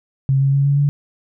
sine tone with pitch steps, 135.3 / 137.27 / 139.26 / 141.29 / 143.35 Hz, C#3 / C#3 / C#3 / C#3 / D3, -42 / -17 / +8 / +33 / -42 cents, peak -12 dBFS, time 0.29-0.89 s, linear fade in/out 0 ms, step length 120 ms, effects none

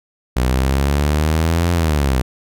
sawtooth exponential two-way sweep, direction up then down, 61.5 to 87.31 to 61.5 Hz, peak -10 dBFS, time 0.36-2.22 s, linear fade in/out 10 ms, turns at 1.73 s, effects none

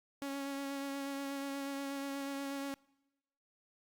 sawtooth tone with vibrato, 277.2 Hz, C#4, in tune, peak -34 dBFS, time 0.22-2.74 s, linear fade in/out 0 ms, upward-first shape sine, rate 8.3 Hz, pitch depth 17 cents each way, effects noise-tail reverb RT60 1.0 s tail -25 dB re dry + Opus 48 kbps

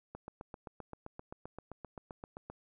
click train, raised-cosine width 1 ms, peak -30 dBFS, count 19, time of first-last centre 0.15-2.5 s, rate 7.66 Hz, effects none

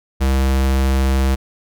square tone, 66.5 Hz, C2, 29 cents sharp, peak -14 dBFS, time 0.2-1.36 s, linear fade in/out 20 ms, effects none

